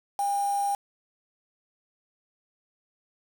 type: tone with quantisation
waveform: sine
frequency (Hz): 804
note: G5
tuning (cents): +44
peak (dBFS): -24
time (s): 0.19-0.75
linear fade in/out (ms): 2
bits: 6
effects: none